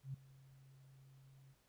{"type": "tone with ADSR envelope", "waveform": "sine", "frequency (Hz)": 134.5, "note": "C3", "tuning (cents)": 48, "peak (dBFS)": -40, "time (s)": [0.03, 1.55], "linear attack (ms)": 110, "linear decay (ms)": 6, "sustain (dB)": -20, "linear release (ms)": 34, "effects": ["pink hiss -75 dBFS RMS until 1.68 s"]}